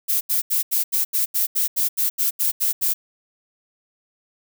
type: noise bursts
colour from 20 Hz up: violet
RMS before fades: -20 dBFS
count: 14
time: 0.08-2.94 s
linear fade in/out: 20 ms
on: 130 ms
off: 80 ms
effects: none